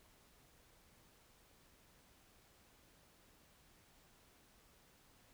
silence, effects pink hiss -68 dBFS RMS until 5.33 s

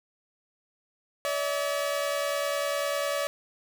sawtooth tone pair together, 572 / 642 Hz, D5 / E5, -46 / -46 cents, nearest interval major second, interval 200 cents, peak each -24 / -29 dBFS, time 1.25-3.27 s, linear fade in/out 0 ms, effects none

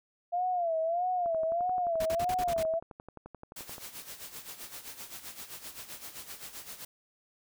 sine tone with vibrato, 687 Hz, F5, 29 cents flat, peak -27 dBFS, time 0.32-2.8 s, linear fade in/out 20 ms, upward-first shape sine, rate 1.6 Hz, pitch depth 120 cents each way
click train, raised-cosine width 1 ms, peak -31 dBFS, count 30, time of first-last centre 1.26-3.782 s, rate 11.5 Hz
pink noise bursts, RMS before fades -39 dBFS, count 7, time 2-2.632 s, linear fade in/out 5 ms, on 56 ms, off 40 ms
white noise with tremolo, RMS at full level -42 dBFS, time 3.56-6.85 s, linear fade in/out 5 ms, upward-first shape sine, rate 7.7 Hz, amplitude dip 70%
effects none

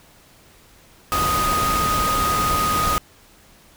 sine tone in noise, 1244.5 Hz, D#6, in tune, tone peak -19 dBFS, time 1.12-2.98 s, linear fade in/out 0 ms, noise pink, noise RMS -24 dBFS, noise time 1.12-2.98 s, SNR +2 dB, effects pink hiss -51 dBFS RMS until 3.76 s

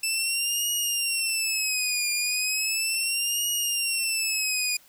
15% pulse tone with vibrato, 2637 Hz, E7, in tune, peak -17 dBFS, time 0.03-4.77 s, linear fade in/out 5 ms, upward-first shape triangle, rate 0.36 Hz, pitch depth 160 cents each way, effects white hiss -56 dBFS RMS until 4.88 s

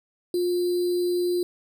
sine tone with sample-and-hold, 354 Hz, F4, 23 cents sharp, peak -21 dBFS, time 0.34-1.43 s, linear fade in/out 2 ms, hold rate 4410 Hz, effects none

